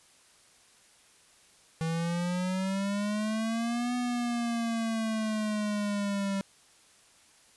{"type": "exponential two-way sweep", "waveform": "square", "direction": "up then down", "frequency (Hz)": [161.1, 246.9, 195.1], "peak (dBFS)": -29, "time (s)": [1.81, 6.41], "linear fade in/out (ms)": 0, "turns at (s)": 3.95, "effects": ["white hiss -60 dBFS RMS until 7.56 s", "resampled to 24000 Hz"]}